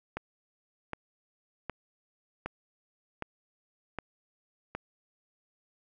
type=click train; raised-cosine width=0.5 ms; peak=-19 dBFS; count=7; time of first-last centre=0.17-4.75 s; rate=1.31 Hz; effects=none